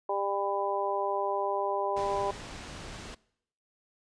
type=harmonic tone; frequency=199.2 Hz; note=G3; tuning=28 cents sharp; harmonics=2 / 3 / 4 / 5; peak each=-33 / -33 / -33 / -33 dBFS; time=0.09-2.31 s; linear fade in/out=5 ms
type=low-pass noise; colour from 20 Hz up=pink; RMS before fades=-43 dBFS; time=1.96-3.15 s; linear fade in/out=10 ms; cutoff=6800 Hz; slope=12 dB/octave
effects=noise-tail reverb RT60 0.7 s tail -22 dB re dry + resampled to 22050 Hz